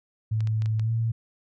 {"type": "tone with pitch glide", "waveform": "sine", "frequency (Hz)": [109.6, 113.92], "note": ["A2", "A#2"], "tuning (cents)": [-6, -39], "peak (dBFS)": -22, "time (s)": [0.31, 1.12], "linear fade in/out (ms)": 10, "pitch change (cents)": 67, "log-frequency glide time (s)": [0.82, 0.91]}
{"type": "clicks", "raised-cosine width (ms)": 0.2, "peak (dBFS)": -25, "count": 5, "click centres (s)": [0.406, 0.473, 0.621, 0.659, 0.796]}
{"effects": []}